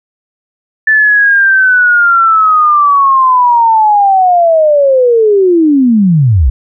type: linear sweep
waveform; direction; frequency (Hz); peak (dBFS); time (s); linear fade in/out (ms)
sine; down; 1760 to 55; -4; 0.87-6.5; 5
effects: none